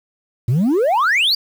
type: exponential sweep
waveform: sine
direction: up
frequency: 108.6 to 4855 Hz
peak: -10 dBFS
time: 0.48-1.35 s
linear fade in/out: 5 ms
effects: tanh soft clip ceiling -12 dBFS + 7-bit